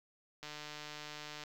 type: click train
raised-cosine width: 0.2 ms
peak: -28 dBFS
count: 152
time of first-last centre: 0.43-1.437 s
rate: 150 Hz
effects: 10-bit